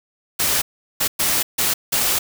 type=noise bursts at uneven times; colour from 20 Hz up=white; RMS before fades=-19 dBFS; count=5; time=0.39-0.62 / 1-1.08 / 1.19-1.43 / 1.58-1.74 / 1.92-2.19 s; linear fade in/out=10 ms; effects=none